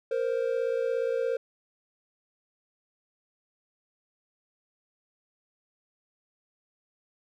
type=tone pair together; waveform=triangle; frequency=466.2 / 523.3 Hz; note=A#4 / C5; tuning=0 / 0 cents; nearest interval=major second; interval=200 cents; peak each=-26 / -27 dBFS; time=0.11-1.37 s; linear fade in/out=5 ms; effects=none